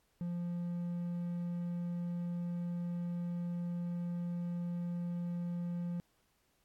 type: tone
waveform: triangle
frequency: 173.9 Hz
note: F3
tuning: 7 cents flat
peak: -33 dBFS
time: 0.21-6 s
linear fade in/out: 0 ms
effects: pink hiss -75 dBFS RMS until 6.64 s + AAC 64 kbps